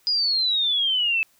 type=exponential sweep; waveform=sine; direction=down; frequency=4979 to 2600 Hz; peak=-19 dBFS; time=0.07-1.23 s; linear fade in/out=0 ms; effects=white hiss -61 dBFS RMS until 1.39 s